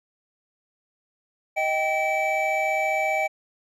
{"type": "tone cluster", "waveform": "triangle", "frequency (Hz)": [628, 780, 2305], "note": ["D#5", "G5", "D7"], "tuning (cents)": [16, -9, -33], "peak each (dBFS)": -24, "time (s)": [1.56, 3.28], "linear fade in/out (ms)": 20, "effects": []}